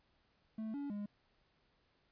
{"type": "tone with pitch steps", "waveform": "triangle", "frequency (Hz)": [219.5, 284.1, 205.4], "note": ["A3", "C#4", "G#3"], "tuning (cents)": [-4, 43, -19], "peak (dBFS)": -37, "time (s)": [0.58, 1.06], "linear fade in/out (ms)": 5, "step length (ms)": 160, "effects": ["pink hiss -75 dBFS RMS until 2.11 s", "resampled to 11025 Hz"]}